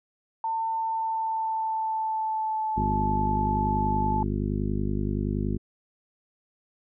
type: tone with pitch glide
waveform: sine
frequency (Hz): 898 to 869.9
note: A5 to A5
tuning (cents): +35 to -20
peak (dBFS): -25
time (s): 0.44-4.23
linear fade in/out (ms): 2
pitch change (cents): -55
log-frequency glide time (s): 0.75-2.74
type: harmonic tone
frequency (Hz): 50.6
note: G#1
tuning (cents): -44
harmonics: 1 / 2 / 3 / 4 / 5 / 6 / 7 / 8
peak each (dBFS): -30 / -31 / -34 / -31 / -33 / -44 / -35 / -42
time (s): 2.76-5.58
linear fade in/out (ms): 20
effects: none